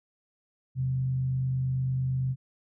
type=tone with frequency modulation; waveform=sine; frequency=130.1 Hz; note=C3; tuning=9 cents flat; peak=-25 dBFS; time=0.75-2.36 s; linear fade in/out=50 ms; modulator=48.8 Hz; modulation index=0.25; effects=none